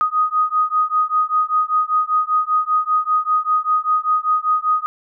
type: beating tone pair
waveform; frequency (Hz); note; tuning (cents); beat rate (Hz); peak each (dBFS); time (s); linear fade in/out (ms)
sine; 1244.5 / 1249.6; D#6 / D#6; 0 / +7; 5.1; -18 / -18; 0.01-4.86; 0
effects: none